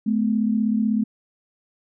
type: tone pair together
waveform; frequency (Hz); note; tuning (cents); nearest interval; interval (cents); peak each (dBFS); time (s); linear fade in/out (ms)
sine; 214.9 / 251; A3 / B3; -41 / +28; minor third; 269; -19 / -24; 0.06-1.04; 10
effects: none